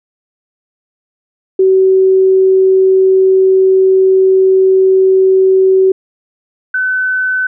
sine tone pair in turn, 379.4 / 1513.2 Hz, F#4 / F#6, +43 / +38 cents, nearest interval 2 octaves, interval 2395 cents, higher second, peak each -5 / -11 dBFS, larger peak first, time 1.59-5.92 / 6.74-7.47 s, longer first, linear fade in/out 5 ms, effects none

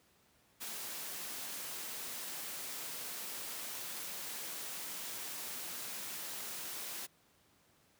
white high-pass noise, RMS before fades -43 dBFS, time 0.6-7.07 s, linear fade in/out 20 ms, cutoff 150 Hz, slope 12 dB/octave, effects pink hiss -69 dBFS RMS until 7.99 s + high-pass 80 Hz 12 dB/octave

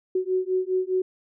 sine beating tone pair, 369.3 / 374.2 Hz, F#4 / F#4, -3 / +20 cents, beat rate 4.9 Hz, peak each -25 dBFS, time 0.15-1.02 s, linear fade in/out 5 ms, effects none

